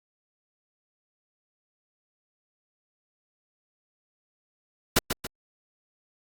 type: noise with echo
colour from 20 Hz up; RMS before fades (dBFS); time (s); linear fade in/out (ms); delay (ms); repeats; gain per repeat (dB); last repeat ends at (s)
pink; -20; 4.96-4.99; 5; 140; 2; -7; 5.27
effects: Opus 48 kbps